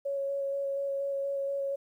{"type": "tone with vibrato", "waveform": "sine", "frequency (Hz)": 554.4, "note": "C#5", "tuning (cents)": 0, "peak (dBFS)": -29, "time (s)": [0.05, 1.76], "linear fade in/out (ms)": 10, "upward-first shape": "square", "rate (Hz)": 4.2, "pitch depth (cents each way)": 9, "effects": ["11-bit"]}